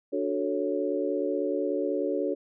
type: chord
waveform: sine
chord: D major seventh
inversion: none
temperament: equal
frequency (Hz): 293.7 / 370 / 440 / 554.4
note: D4 / F#4 / A4 / C#5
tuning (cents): 0 / 0 / 0 / 0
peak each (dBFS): -31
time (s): 0.12-2.35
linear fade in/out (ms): 20
effects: none